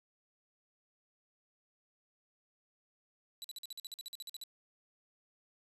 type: tone bursts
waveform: sawtooth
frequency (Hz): 3951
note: B7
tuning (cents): 0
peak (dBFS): -39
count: 15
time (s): 3.42-4.437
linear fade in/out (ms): 0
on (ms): 23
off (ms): 48
effects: resampled to 32000 Hz + 13-bit